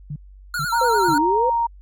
sine tone bursts, 146.83 Hz, D3, in tune, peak -26 dBFS, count 3, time 0.1-1.14 s, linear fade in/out 5 ms, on 60 ms, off 430 ms
square tone with vibrato, 1399 Hz, F6, 3 cents sharp, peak -23 dBFS, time 0.54-1.18 s, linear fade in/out 2 ms, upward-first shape triangle, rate 10 Hz, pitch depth 99 cents each way
sine tone, 932.3 Hz, A#5, in tune, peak -17 dBFS, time 0.72-1.67 s, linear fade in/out 10 ms
sine linear two-way sweep, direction down then up, 523.3 to 284.9 to 523.3 Hz, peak -19 dBFS, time 0.81-1.5 s, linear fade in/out 5 ms, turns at 1.17 s
effects added 48 Hz sine -41 dBFS peak until 1.81 s

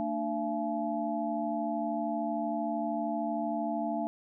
sine tone cluster, 225.5 / 298.5 / 678 / 852 Hz, A3 / D4 / E5 / G#5, +43 / +28 / +49 / +44 cents, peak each -35 / -35 / -33 / -38 dBFS, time 0-4.07 s, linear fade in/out 0 ms, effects none

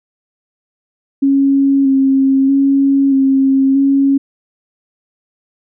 sine tone with vibrato, 272.2 Hz, C#4, 31 cents flat, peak -8 dBFS, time 1.22-4.18 s, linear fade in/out 10 ms, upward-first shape square, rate 0.79 Hz, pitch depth 19 cents each way, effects none

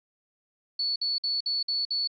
sine tone bursts, 4435 Hz, C#8, in tune, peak -25 dBFS, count 6, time 0.79-2.075 s, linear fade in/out 5 ms, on 170 ms, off 53 ms, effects none

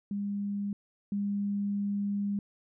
sine tone pair in turn, 202.1 / 202.1 Hz, G#3 / G#3, -47 / -47 cents, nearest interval unison, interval 0 cents, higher neither, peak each -30 / -28 dBFS, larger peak second, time 0.11-0.73 / 1.12-2.39 s, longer second, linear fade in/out 2 ms, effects none

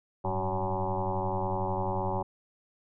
sine tone with frequency modulation, 469.6 Hz, A#4, 13 cents sharp, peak -27 dBFS, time 0.24-2.23 s, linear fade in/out 10 ms, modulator 92.8 Hz, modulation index 5.4, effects none

